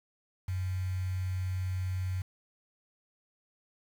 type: tone with quantisation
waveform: sine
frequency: 92.5 Hz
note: F#2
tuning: in tune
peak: -30 dBFS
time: 0.48-2.22 s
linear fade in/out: 5 ms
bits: 8
effects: none